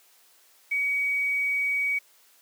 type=tone with quantisation; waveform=sine; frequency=2260 Hz; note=C#7; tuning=33 cents sharp; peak=-23 dBFS; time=0.71-1.99 s; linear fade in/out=10 ms; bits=8; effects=white hiss -59 dBFS RMS until 2.41 s + high-pass 400 Hz 12 dB/octave